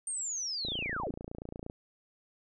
sine linear sweep, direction down, 8870 to 192.3 Hz, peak -33 dBFS, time 0.07-1.11 s, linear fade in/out 2 ms
click train, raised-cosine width 2 ms, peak -27 dBFS, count 31, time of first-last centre 0.65-1.699 s, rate 28.6 Hz
effects none

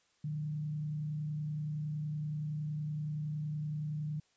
sine tone with frequency modulation, 151.1 Hz, D3, 50 cents sharp, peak -34 dBFS, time 0.24-4.2 s, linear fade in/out 5 ms, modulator 30.7 Hz, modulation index 0.32, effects white hiss -72 dBFS RMS until 4.36 s + resampled to 16000 Hz

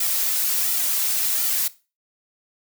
blue noise with flanger, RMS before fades -22 dBFS, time 0-1.68 s, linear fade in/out 5 ms, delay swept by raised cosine 1.8 to 4.4 ms, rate 1.4 Hz, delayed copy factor -0.7, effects noise-tail reverb RT60 0.3 s tail -18 dB re dry

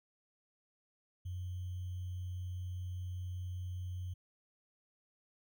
sine tone with sample-and-hold, 90.5 Hz, F#2, 38 cents flat, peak -38 dBFS, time 1.25-4.14 s, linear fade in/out 10 ms, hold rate 3150 Hz, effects none

